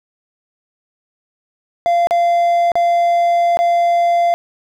triangle tone with dropouts, 690 Hz, F5, 21 cents flat, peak -9 dBFS, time 1.86-4.34 s, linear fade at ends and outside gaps 0 ms, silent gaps 2.071-2.109 / 2.718-2.755 / 3.571-3.59 s, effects none

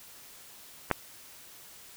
clicks, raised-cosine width 0.5 ms, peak -27 / -8 dBFS, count 2, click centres 0.903 / 0.913 s, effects white hiss -51 dBFS RMS until 1.96 s

